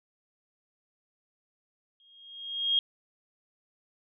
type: tone with exponential growth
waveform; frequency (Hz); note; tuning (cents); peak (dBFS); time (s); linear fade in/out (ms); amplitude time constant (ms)
sine; 3252; G#7; -37; -20; 2-2.79; 1; 170
effects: none